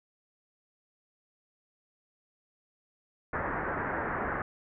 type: low-pass noise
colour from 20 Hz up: white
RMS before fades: -33 dBFS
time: 3.33-4.42 s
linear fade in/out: 2 ms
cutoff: 1800 Hz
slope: 48 dB/octave
effects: none